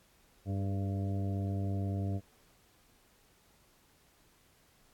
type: harmonic tone with a mistuned harmonic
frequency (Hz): 98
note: G2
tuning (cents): 0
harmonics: 1 / 2 / 3 / 4 / 5 / 6 / 7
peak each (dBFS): -32 / -39 / -42 / -48 / -51 / -50 / -48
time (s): 0.45-2.21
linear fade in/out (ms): 50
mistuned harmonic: 4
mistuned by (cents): +38
effects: pink hiss -66 dBFS RMS until 4.93 s + AAC 64 kbps